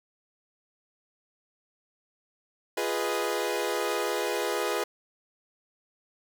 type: chord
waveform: sawtooth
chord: F half-diminished seventh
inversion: none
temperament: equal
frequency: 349.2 / 415.3 / 493.9 / 622.3 Hz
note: F4 / Ab4 / Cb5 / Eb5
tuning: 0 / 0 / 0 / 0 cents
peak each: -30 / -27 / -28 / -31 dBFS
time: 2.77-4.84 s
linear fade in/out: 5 ms
effects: none

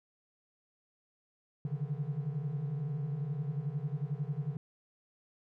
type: tone cluster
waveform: triangle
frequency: 137 / 147.9 / 159.2 Hz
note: C#3 / D3 / D#3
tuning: -20 / +13 / +40 cents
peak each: -35 / -34 / -38 dBFS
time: 1.65-4.57 s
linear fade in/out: 2 ms
effects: tanh soft clip ceiling -23 dBFS

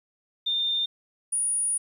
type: tone pair in turn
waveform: sine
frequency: 3612 / 9643 Hz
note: A7 / D9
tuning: +45 / +45 cents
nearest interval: octave + perfect fourth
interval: 1700 cents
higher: second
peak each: -23 dBFS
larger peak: neither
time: 0.46-0.86 / 1.32-1.78 s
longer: second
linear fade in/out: 10 ms
effects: 10-bit

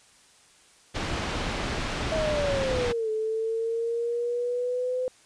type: low-pass noise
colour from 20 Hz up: pink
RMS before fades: -30 dBFS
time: 0.94-2.93 s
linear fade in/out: 20 ms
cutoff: 4300 Hz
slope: 12 dB/octave
type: linear two-way sweep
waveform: sine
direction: down then up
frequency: 644 to 433.5 to 510 Hz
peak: -25 dBFS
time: 2.12-5.08 s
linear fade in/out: 0 ms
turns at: 3.1 s
effects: white hiss -57 dBFS RMS until 5.25 s + resampled to 22050 Hz

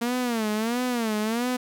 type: tone with vibrato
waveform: sawtooth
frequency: 230.7 Hz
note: A#3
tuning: 18 cents flat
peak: -20 dBFS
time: 0.01-1.57 s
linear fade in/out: 10 ms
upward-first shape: sine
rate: 1.5 Hz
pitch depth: 150 cents each way
effects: none

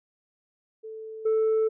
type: tone with level steps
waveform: sine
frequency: 440 Hz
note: A4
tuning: in tune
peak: -36 / -18 dBFS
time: 0.83-1.69 s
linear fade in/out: 20 ms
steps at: 1.25 s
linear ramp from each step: 10 ms
effects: tanh soft clip ceiling -19 dBFS

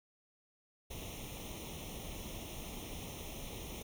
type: noise with comb filter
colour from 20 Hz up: pink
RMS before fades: -45 dBFS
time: 0.9-3.83 s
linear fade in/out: 10 ms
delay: 0.32 ms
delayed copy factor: +0.85
effects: none

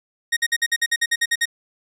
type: tone bursts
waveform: sawtooth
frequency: 1864.7 Hz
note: A#6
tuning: in tune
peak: -13 dBFS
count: 12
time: 0.32-1.456 s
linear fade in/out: 10 ms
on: 47 ms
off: 52 ms
effects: low-pass 12000 Hz 12 dB/octave

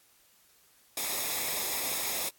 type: noise with comb filter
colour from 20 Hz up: white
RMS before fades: -32 dBFS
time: 0.97-2.29 s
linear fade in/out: 2 ms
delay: 0.67 ms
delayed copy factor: -0.6
effects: white hiss -63 dBFS RMS until 2.38 s + AAC 64 kbps

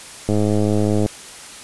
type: click train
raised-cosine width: 2 ms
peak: -6 dBFS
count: 82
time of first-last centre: 0.29-1.061 s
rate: 105 Hz
effects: white hiss -37 dBFS RMS until 1.63 s + resampled to 24000 Hz

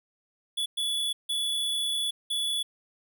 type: tone bursts at uneven times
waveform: square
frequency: 3427 Hz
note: A7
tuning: 46 cents flat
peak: -27 dBFS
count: 4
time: 0.57-0.66 / 0.77-1.13 / 1.29-2.11 / 2.3-2.63 s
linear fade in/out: 10 ms
effects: none

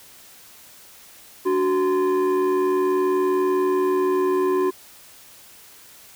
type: tone with frequency modulation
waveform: sine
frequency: 371.7 Hz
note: F#4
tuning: 8 cents sharp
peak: -15 dBFS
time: 1.45-4.71 s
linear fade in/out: 20 ms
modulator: 663 Hz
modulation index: 0.71
effects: tanh soft clip ceiling -16 dBFS + white hiss -47 dBFS RMS until 6.15 s

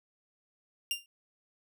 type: tone with exponential decay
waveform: sawtooth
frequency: 2794 Hz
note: F7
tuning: in tune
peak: -23 dBFS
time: 0.91-1.06 s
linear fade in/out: 1 ms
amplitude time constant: 32 ms
effects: none

